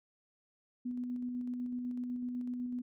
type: tone with tremolo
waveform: sine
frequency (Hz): 246.9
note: B3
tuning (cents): 0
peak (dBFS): -34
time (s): 0.85-2.82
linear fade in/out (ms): 10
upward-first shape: square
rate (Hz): 8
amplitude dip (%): 25
effects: none